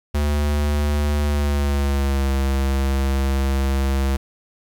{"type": "tone with pitch glide", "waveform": "square", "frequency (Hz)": [73.42, 67.72], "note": ["D2", "C#2"], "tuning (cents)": [0, -40], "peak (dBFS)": -18, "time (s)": [0.14, 4.17], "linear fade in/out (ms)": 10, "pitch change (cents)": -140, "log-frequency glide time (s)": [1.23, 2.31], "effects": ["9-bit"]}